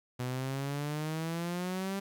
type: exponential sweep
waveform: sawtooth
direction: up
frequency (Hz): 123.47 to 198.3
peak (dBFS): -29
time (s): 0.19-2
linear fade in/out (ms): 10
effects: 11-bit